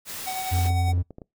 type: noise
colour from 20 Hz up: white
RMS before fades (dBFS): -35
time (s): 0.05-0.71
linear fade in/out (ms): 50
type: tone with tremolo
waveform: square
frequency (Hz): 750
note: F#5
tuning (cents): +23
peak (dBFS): -28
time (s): 0.26-0.93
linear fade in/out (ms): 20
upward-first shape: sine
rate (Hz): 9.9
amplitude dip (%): 40
type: tone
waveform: triangle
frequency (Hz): 88.3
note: F2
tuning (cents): +20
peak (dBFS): -18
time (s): 0.51-1.03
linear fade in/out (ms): 20
type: clicks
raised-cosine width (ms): 2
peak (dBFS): -27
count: 9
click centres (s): 0.588 / 0.658 / 0.705 / 0.885 / 0.934 / 0.978 / 1.107 / 1.184 / 1.218
effects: noise-tail reverb RT60 0.2 s tail -25 dB re dry